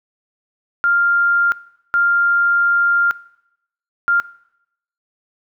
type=tone bursts at uneven times; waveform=sine; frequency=1396.9 Hz; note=F6; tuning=in tune; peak=-12 dBFS; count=3; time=0.84-1.52 / 1.94-3.11 / 4.08-4.2 s; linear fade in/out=0 ms; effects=noise-tail reverb RT60 0.8 s tail -20 dB re dry

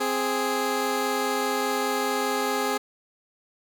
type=tone pair together; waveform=15% pulse; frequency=261.9 / 415.3 Hz; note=C4 / G#4; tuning=+2 / 0 cents; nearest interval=minor sixth; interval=798 cents; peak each=-22 / -19 dBFS; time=0-2.78 s; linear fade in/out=10 ms; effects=none

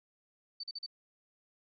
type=tone bursts; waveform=sine; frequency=4565 Hz; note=D8; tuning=50 cents flat; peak=-38 dBFS; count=4; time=0.6-0.863 s; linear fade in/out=5 ms; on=35 ms; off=41 ms; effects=none

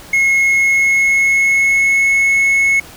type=tone with pitch glide; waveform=triangle; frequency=2169 to 2190 Hz; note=C#7 to C#7; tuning=-38 to -22 cents; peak=-8 dBFS; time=0.13-2.8 s; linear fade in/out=5 ms; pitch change=+16 cents; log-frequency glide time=0.51-2.05 s; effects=pink hiss -37 dBFS RMS until 2.96 s

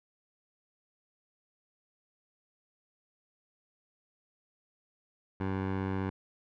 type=tone with low-pass filter; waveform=15% pulse; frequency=95.7 Hz; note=G2; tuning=41 cents flat; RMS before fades=-33 dBFS; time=5.4-6.1 s; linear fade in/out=5 ms; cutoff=1700 Hz; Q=0.91; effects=none

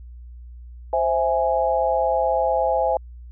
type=chord; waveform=sine; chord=C augmented; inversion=none; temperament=equal; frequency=523.3 / 659.3 / 830.6 Hz; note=C5 / E5 / G#5; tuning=0 / 0 / 0 cents; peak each=-22 dBFS; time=0.93-2.97 s; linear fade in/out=2 ms; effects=added 60 Hz sine -37 dBFS peak until 3.31 s

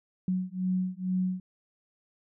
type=beating tone pair; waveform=sine; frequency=183.5 / 185.7 Hz; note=F#3 / F#3; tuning=-14 / +7 cents; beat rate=2.2 Hz; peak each=-30 dBFS; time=0.28-1.4 s; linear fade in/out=2 ms; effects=none

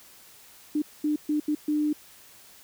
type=tone bursts at uneven times; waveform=sine; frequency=300 Hz; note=D4; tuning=37 cents sharp; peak=-22 dBFS; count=5; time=0.75-0.82 / 1.04-1.16 / 1.29-1.4 / 1.48-1.55 / 1.68-1.93 s; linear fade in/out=5 ms; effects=white hiss -52 dBFS RMS until 2.63 s

